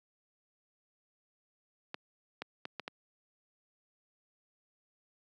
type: clicks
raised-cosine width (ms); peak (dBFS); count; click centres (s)
0.3; -22; 5; 1.944 / 2.42 / 2.654 / 2.797 / 2.879
effects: high-pass 200 Hz 12 dB/octave